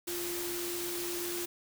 sine tone in noise, 348.8 Hz, F4, 2 cents flat, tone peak -37 dBFS, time 0.07-1.46 s, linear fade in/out 10 ms, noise white, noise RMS -38 dBFS, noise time 0.07-1.46 s, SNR -2 dB, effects none

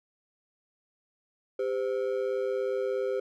triangle ring-modulated tone, 456.2 Hz, A#4, 37 cents flat, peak -22 dBFS, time 1.59-3.2 s, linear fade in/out 5 ms, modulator 58.5 Hz, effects none

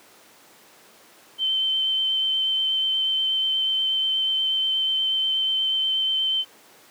sine tone with vibrato, 3091 Hz, G7, 25 cents flat, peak -20 dBFS, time 1.38-6.45 s, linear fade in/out 50 ms, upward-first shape sine, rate 8.3 Hz, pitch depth 11 cents each way, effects pink hiss -51 dBFS RMS until 6.9 s + high-pass 300 Hz 12 dB/octave

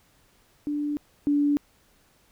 sine tone pair in turn, 293.7 / 289.5 Hz, D4 / D4, 0 / -25 cents, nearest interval unison, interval 25 cents, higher first, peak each -25 / -19 dBFS, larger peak second, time 0.67-0.97 / 1.27-1.57 s, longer neither, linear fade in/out 0 ms, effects pink hiss -62 dBFS RMS until 2.31 s

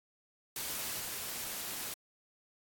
white noise with level steps, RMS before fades -38 / -40 dBFS, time 0.56-1.94 s, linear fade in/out 2 ms, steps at 0.98 s, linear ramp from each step 20 ms, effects AAC 64 kbps

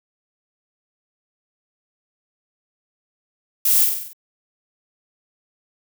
violet noise with echo, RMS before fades -17 dBFS, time 3.65-3.85 s, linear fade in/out 5 ms, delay 47 ms, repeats 6, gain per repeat -4 dB, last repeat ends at 4.132 s, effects none

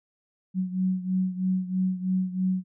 sine beating tone pair, 185 / 188.1 Hz, F#3 / F#3, 0 / +29 cents, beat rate 3.1 Hz, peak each -25 / -29 dBFS, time 0.54-2.64 s, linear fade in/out 50 ms, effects none

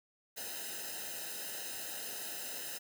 white noise with comb filter, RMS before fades -42 dBFS, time 0.36-2.79 s, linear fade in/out 20 ms, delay 0.88 ms, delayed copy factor -0.95, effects none

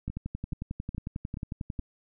two click trains, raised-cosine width 5 ms, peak -21 / -24 dBFS, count 20 / 5, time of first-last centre 0.08-1.792 / 0.1-1.795 s, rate 11.1 / 2.36 Hz, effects none

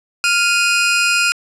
sawtooth tone pair together, 1400 / 2493 Hz, F6 / D#7, +4 / +3 cents, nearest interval minor seventh, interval 999 cents, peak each -12 dBFS, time 0.24-1.32 s, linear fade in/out 0 ms, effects resampled to 22050 Hz + 7-bit

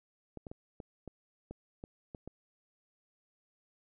clicks, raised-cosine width 2 ms, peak -30 dBFS, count 9, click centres 0.373 / 0.468 / 0.515 / 0.802 / 1.077 / 1.51 / 1.839 / 2.148 / 2.276 s, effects none

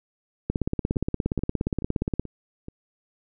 two click trains, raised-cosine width 3 ms, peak -23 / -11 dBFS, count 5 / 30, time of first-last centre 0.96-2.684 / 0.5-2.196 s, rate 2.32 / 17.1 Hz, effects none

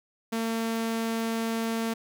sawtooth tone, 226.7 Hz, A#3, 48 cents flat, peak -23 dBFS, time 0.32-1.94 s, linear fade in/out 10 ms, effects none

